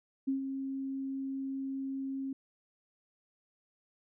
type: tone with ADSR envelope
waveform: sine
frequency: 269.5 Hz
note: C#4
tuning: 49 cents flat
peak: -27 dBFS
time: 0.27-2.33 s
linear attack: 14 ms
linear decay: 120 ms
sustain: -7 dB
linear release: 4 ms
effects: none